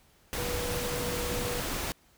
sine tone in noise, 487 Hz, B4, 24 cents flat, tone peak -35 dBFS, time 0.38-1.6 s, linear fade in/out 0 ms, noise pink, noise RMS -33 dBFS, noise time 0.33-1.92 s, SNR -5 dB, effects pink hiss -63 dBFS RMS until 2.17 s

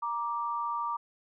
sine tone pair together, 940.7 / 1174.7 Hz, A#5 / D6, +15 / 0 cents, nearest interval major third, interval 385 cents, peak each -33 / -32 dBFS, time 0.02-0.97 s, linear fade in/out 10 ms, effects none

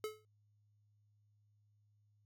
square tone with exponential decay, 430.2 Hz, A4, 39 cents flat, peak -36 dBFS, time 0.04-0.25 s, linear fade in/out 1 ms, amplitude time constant 44 ms, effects added 104 Hz sine -70 dBFS peak until 2.25 s

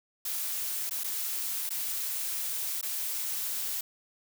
blue noise with dropouts, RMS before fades -33 dBFS, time 0.25-3.81 s, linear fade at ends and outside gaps 5 ms, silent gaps 0.896-0.909 / 1.036-1.042 / 1.693-1.704 / 2.813-2.827 s, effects none

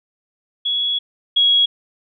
sine tone pair in turn, 3361 / 3320 Hz, G#7 / G#7, +20 / -1 cents, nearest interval unison, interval 21 cents, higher first, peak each -17 / -11 dBFS, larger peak second, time 0.65-0.99 / 1.36-1.66 s, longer first, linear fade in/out 10 ms, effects none

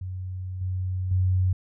sine tone with level steps, 92.5 Hz, F#2, in tune, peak -30 / -25 / -19 dBFS, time 0.01-1.53 s, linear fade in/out 5 ms, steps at 0.61 / 1.11 s, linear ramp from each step 5 ms, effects none

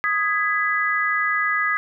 sine chord, G# minor, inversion second, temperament just, 1245.9 / 1661.2 / 1993.5 Hz, D#6 / G#6 / B6, +2 / 0 / +16 cents, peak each -23 dBFS, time 0.04-1.77 s, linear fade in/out 0 ms, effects none

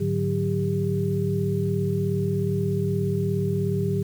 sine tone cluster, 104.3 / 146.8 / 183.6 / 399.4 Hz, G#2 / D3 / F#3 / G4, +8 / 0 / -13 / +32 cents, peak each -27 dBFS, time 0-4.03 s, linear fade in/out 10 ms, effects 8-bit

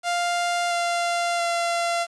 sawtooth tone with pitch steps, 698.5 / 692.1 / 685.7 Hz, F5 / F5 / F5, 0 / -16 / -32 cents, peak -18 dBFS, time 0.03-2.07 s, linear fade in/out 50 ms, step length 680 ms, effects resampled to 22050 Hz + 8-bit

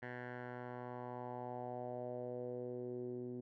10% pulse tone with low-pass filter sweep, 123.47 Hz, B2, in tune, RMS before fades -45 dBFS, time 0.02-3.41 s, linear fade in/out 10 ms, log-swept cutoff 1800 to 310 Hz, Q 3.4, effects none

